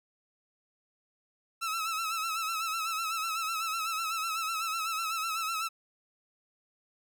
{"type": "tone with vibrato", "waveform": "sawtooth", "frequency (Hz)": 1311, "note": "E6", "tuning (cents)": -10, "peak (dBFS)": -27, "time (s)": [1.61, 5.69], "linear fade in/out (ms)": 20, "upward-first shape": "sine", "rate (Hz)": 8, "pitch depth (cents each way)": 61, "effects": []}